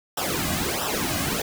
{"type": "noise with flanger", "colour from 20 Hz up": "pink", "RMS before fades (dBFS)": -26, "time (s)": [0.17, 1.42], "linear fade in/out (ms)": 5, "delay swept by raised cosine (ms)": [0.45, 2.25], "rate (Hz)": 1.5, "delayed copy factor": -0.85, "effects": []}